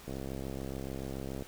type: click train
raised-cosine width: 2 ms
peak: -26 dBFS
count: 91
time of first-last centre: 0.08-1.423 s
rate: 67 Hz
effects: pink hiss -52 dBFS RMS until 1.47 s